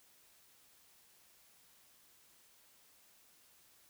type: silence
effects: white hiss -66 dBFS RMS until 3.89 s